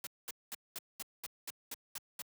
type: noise bursts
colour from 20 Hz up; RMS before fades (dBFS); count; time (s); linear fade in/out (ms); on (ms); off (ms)
white; -42; 10; 0.04-2.22; 2; 29; 210
effects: high-pass 100 Hz 12 dB/octave